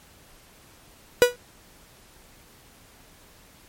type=tone with exponential decay; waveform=45% pulse; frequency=488.6 Hz; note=B4; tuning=19 cents flat; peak=-8 dBFS; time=1.22-1.36 s; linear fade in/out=0 ms; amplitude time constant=30 ms; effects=pink hiss -53 dBFS RMS until 3.68 s + MP3 64 kbps